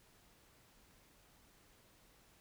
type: silence
effects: pink hiss -67 dBFS RMS until 2.4 s